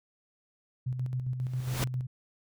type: tone with tremolo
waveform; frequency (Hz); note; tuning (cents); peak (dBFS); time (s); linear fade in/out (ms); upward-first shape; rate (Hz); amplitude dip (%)
sine; 127; B2; +49; -28; 0.86-2.07; 10; square; 7.4; 45
type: noise with exponential growth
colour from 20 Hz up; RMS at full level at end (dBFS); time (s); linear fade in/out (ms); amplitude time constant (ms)
pink; -30; 1.41-1.84; 0; 93
effects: none